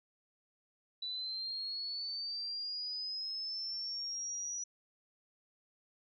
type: linear sweep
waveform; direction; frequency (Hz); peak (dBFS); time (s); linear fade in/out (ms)
sine; up; 3951 to 5870; -37; 1.02-4.64; 5
effects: none